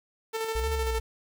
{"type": "tone with tremolo", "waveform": "sawtooth", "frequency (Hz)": 446.3, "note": "A4", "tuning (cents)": 25, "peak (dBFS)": -24, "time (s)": [0.33, 1], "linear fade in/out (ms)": 20, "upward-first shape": "square", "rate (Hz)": 13, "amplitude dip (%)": 35}
{"type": "exponential two-way sweep", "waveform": "sine", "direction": "up then down", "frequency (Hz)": [53.7, 74, 56.4], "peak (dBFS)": -28, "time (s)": [0.55, 1], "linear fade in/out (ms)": 5, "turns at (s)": 0.69}
{"effects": ["9-bit"]}